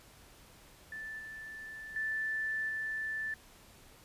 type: tone with level steps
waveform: sine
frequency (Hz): 1760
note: A6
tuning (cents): 0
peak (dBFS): -40 / -43 / -32 / -34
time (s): 0.92-3.34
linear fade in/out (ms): 2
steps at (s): 1.19 / 1.96 / 2.69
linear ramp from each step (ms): 2
effects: pink hiss -58 dBFS RMS until 4.04 s + resampled to 32000 Hz